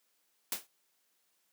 white noise with exponential decay, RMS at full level -30 dBFS, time 0.52-0.67 s, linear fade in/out 2 ms, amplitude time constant 32 ms, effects white hiss -75 dBFS RMS until 1.52 s + high-pass 200 Hz 12 dB/octave

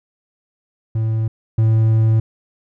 triangle tone pair in turn, 111.1 / 111.1 Hz, A2 / A2, +17 / +17 cents, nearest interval unison, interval 0 cents, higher neither, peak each -14 / -9 dBFS, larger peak second, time 0.95-1.28 / 1.58-2.2 s, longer second, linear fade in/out 5 ms, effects none

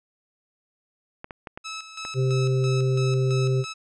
clicks, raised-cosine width 0.5 ms, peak -21 dBFS, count 5, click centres 1.244 / 1.308 / 1.472 / 1.575 / 2.051 s
10% pulse tone with tremolo, 1300 Hz, E6, 24 cents flat, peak -23 dBFS, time 1.64-3.74 s, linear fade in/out 20 ms, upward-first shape square, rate 3 Hz, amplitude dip 65%
harmonic tone, 130.7 Hz, C3, 1 cent flat, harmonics 1 / 3 / 4, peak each -20 / -26 / -36 dBFS, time 2.14-3.65 s, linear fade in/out 50 ms
effects low-pass 6000 Hz 12 dB/octave

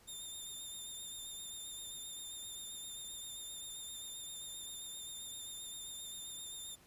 15% pulse tone with vibrato, 3624 Hz, A#7, 50 cents flat, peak -38 dBFS, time 0.07-6.76 s, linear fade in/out 20 ms, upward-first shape sine, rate 7.6 Hz, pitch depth 28 cents each way, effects pink hiss -64 dBFS RMS until 6.86 s + resampled to 32000 Hz

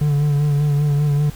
triangle tone with vibrato, 145.9 Hz, D3, 11 cents flat, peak -12 dBFS, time 0.01-1.3 s, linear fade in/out 5 ms, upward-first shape sine, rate 5.1 Hz, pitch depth 37 cents each way, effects added 50 Hz sine -37 dBFS peak until 1.35 s + pink hiss -41 dBFS RMS until 1.35 s

